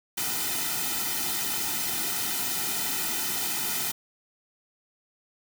white noise with comb filter, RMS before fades -29 dBFS, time 0.17-3.92 s, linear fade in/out 10 ms, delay 1.8 ms, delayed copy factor -0.95, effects none

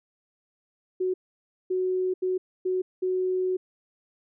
sine tone bursts at uneven times, 370 Hz, F#4, in tune, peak -23 dBFS, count 5, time 1-1.14 / 1.7-2.14 / 2.22-2.38 / 2.65-2.82 / 3.02-3.57 s, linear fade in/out 10 ms, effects none

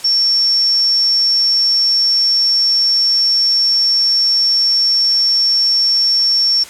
sine tone, 5460 Hz, F8, 40 cents flat, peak -10 dBFS, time 0.04-6.64 s, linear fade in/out 10 ms, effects white hiss -35 dBFS RMS until 6.69 s + low-pass 10000 Hz 12 dB/octave

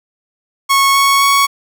sawtooth tone with pitch steps, 1100 / 1107 / 1114.1 Hz, C#6 / C#6 / C#6, -14 / -3 / +8 cents, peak -5 dBFS, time 0.69-1.47 s, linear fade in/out 20 ms, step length 260 ms, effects none

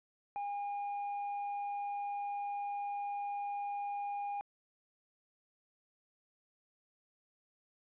triangle tone, 812 Hz, G#5, 39 cents flat, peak -34 dBFS, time 0.36-4.41 s, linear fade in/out 0 ms, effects resampled to 8000 Hz + 12-bit

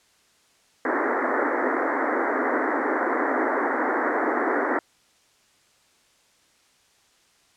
pink band-pass noise, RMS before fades -24 dBFS, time 0.85-4.79 s, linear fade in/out 2 ms, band 250 to 2000 Hz, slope 96 dB/octave, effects white hiss -61 dBFS RMS until 7.56 s + low-pass 8000 Hz 12 dB/octave

